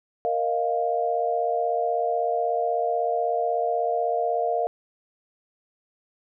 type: chord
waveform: sine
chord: Bb suspended fourth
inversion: none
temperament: equal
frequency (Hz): 466.2 / 622.3 / 698.5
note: Bb4 / Eb5 / F5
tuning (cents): 0 / 0 / 0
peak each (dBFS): -27 / -28 / -24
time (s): 0.25-4.67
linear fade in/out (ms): 0
effects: none